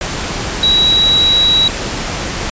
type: tone in noise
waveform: sine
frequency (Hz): 3884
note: B7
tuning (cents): -30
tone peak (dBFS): -8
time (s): 0.63-1.68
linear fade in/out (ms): 2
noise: pink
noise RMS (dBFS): -20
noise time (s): 0.01-2.5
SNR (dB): +9
effects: resampled to 16000 Hz

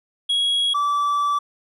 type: tone pair in turn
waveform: triangle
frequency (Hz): 3317 / 1158.3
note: G#7 / D6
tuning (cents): -3 / -24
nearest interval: octave + tritone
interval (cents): 1821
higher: first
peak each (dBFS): -16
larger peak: neither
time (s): 0.29-0.74 / 0.74-1.39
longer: second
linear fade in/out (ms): 10
effects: resampled to 32000 Hz

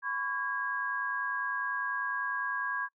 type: tone cluster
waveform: sine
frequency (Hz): 1009 / 1119 / 1634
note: B5 / C#6 / G#6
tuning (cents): +37 / +16 / -29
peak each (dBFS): -38 / -37 / -32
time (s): 0.02-2.89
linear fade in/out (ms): 50
effects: noise-tail reverb RT60 0.1 s tail -25 dB re dry

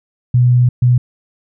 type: tone bursts at uneven times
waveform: sine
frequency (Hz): 123.47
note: B2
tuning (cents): 0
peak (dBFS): -7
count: 2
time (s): 0.34-0.69 / 0.82-0.98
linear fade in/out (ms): 5
effects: none

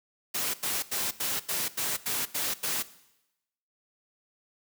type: noise bursts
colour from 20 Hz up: white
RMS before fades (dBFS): -30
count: 9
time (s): 0.34-2.828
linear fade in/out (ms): 10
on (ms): 200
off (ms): 86
effects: noise-tail reverb RT60 0.9 s tail -17 dB re dry + high-pass 100 Hz 12 dB/octave

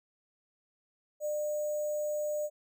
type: tone with sample-and-hold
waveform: sine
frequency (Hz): 600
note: D5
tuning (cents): +37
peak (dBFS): -30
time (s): 1.2-2.5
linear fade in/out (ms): 50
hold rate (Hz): 7350
effects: none

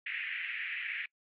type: band-pass noise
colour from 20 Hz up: pink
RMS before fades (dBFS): -38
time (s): 0.06-1.06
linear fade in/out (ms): 5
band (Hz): 1800 to 2600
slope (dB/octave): 48
effects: noise-tail reverb RT60 0.1 s tail -26 dB re dry + AAC 64 kbps

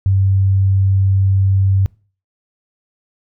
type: tone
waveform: sine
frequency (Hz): 96.7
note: G2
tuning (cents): -23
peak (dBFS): -10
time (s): 0.06-1.86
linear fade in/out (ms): 0
effects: noise-tail reverb RT60 0.4 s tail -24 dB re dry

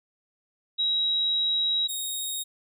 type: tone pair in turn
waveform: sine / 15% pulse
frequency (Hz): 3846 / 3741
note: B7 / A#7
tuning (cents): -47 / +5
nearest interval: unison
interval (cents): 48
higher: first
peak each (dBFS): -22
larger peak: neither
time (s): 0.78-1.88 / 1.88-2.44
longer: first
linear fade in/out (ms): 20
effects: none

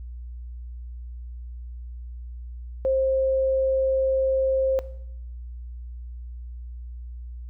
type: tone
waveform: sine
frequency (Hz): 530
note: C5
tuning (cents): +22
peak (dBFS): -19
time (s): 2.85-4.79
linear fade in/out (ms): 0
effects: noise-tail reverb RT60 0.7 s tail -17 dB re dry + added 60 Hz sine -34 dBFS peak until 7.49 s

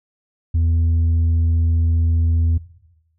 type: tone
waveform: sine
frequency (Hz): 82.5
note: E2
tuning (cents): +2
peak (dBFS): -11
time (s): 0.54-2.58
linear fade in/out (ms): 10
effects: noise-tail reverb RT60 1.0 s tail -19 dB re dry + tanh soft clip ceiling -13 dBFS

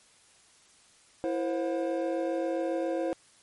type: tone cluster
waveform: triangle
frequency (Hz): 332.1 / 482.7 / 530 / 721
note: E4 / B4 / C5 / F#5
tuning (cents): +13 / -40 / +22 / -45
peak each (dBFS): -29 / -36 / -29 / -36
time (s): 1.24-3.13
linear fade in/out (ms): 0
effects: white hiss -60 dBFS RMS until 3.42 s + MP3 48 kbps

